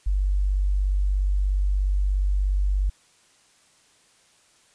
sine tone, 48.45 Hz, G1, 20 cents flat, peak -19 dBFS, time 0.06-2.9 s, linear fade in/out 10 ms, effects white hiss -59 dBFS RMS until 4.74 s + resampled to 22050 Hz

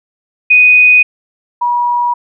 sine tone pair in turn, 2489 / 964.6 Hz, D#7 / B5, 0 / -41 cents, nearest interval octave + major third, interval 1641 cents, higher first, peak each -3 / -10 dBFS, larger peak first, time 0.5-1.03 / 1.61-2.14 s, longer neither, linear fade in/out 10 ms, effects none

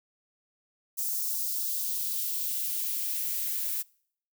violet noise with high-pass filter sweep, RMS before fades -31 dBFS, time 0.97-3.83 s, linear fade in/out 20 ms, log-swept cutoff 5900 to 1500 Hz, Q 1.4, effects noise-tail reverb RT60 0.6 s tail -25 dB re dry

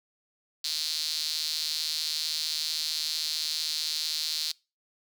sawtooth tone with high-pass filter, 155.56 Hz, D#3, in tune, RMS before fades -31 dBFS, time 0.64-4.52 s, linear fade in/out 5 ms, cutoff 4300 Hz, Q 5.3, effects noise-tail reverb RT60 0.3 s tail -25 dB re dry

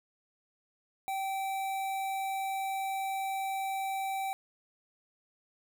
square tone with notch filter, 775 Hz, G5, 20 cents flat, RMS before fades -34 dBFS, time 1.08-4.33 s, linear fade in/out 0 ms, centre 5200 Hz, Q 1.4, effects 12-bit

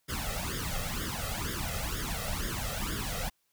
pink noise with flanger, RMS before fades -34 dBFS, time 0.08-3.3 s, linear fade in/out 20 ms, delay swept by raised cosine 0.58 to 1.58 ms, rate 2.1 Hz, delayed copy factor +0.85, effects white hiss -75 dBFS RMS until 3.52 s

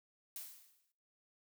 blue noise with exponential decay, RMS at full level -44 dBFS, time 0.36-0.92 s, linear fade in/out 1 ms, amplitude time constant 120 ms, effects noise-tail reverb RT60 0.5 s tail -18 dB re dry

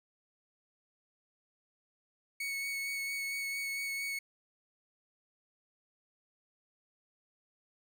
40% pulse tone with vibrato, 2217 Hz, C#7, in tune, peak -34 dBFS, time 2.4-4.19 s, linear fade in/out 5 ms, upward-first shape sine, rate 4.4 Hz, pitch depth 13 cents each way, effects none

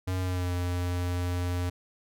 square tone with pitch glide, 92.5 to 88.83 Hz, F#2 to F2, 0 to +30 cents, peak -28 dBFS, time 0.07-1.7 s, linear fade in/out 10 ms, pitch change -70 cents, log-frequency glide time 0.2-0.52 s, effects none

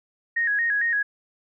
sine tone with vibrato, 1760 Hz, A6, in tune, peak -20 dBFS, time 0.36-1.03 s, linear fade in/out 10 ms, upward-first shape square, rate 4.4 Hz, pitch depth 96 cents each way, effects none

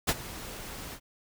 pink noise with ADSR envelope, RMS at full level -23 dBFS, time 0.07-1 s, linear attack 22 ms, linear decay 43 ms, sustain -18 dB, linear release 69 ms, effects none

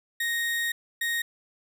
35% pulse tone pair in turn, 1864.7 / 1864.7 Hz, A#6 / A#6, 0 / 0 cents, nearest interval unison, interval 0 cents, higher neither, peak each -24 dBFS, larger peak neither, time 0.2-0.72 / 1.01-1.22 s, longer first, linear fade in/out 5 ms, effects none

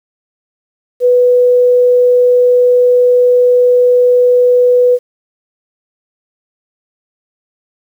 sine tone, 493.9 Hz, B4, in tune, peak -5 dBFS, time 1-4.99 s, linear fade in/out 50 ms, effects 7-bit

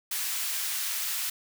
white high-pass noise, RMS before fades -31 dBFS, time 0.11-1.3 s, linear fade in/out 5 ms, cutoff 1400 Hz, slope 12 dB/octave, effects none

